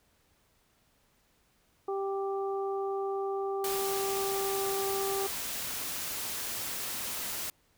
harmonic tone, 392 Hz, G4, in tune, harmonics 1 / 2 / 3, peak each -31 / -37 / -41 dBFS, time 1.88-5.27 s, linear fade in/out 5 ms
white noise, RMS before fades -36 dBFS, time 3.64-7.5 s, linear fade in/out 2 ms
effects pink hiss -69 dBFS RMS until 7.77 s

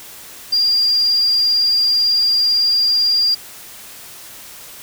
sine tone, 4794 Hz, D8, 35 cents sharp, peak -12 dBFS, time 0.52-3.35 s, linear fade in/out 10 ms, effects white hiss -37 dBFS RMS until 4.82 s

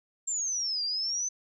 sine exponential two-way sweep, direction down then up, 7459 to 4699 to 6170 Hz, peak -28 dBFS, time 0.27-1.29 s, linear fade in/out 10 ms, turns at 0.84 s, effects none

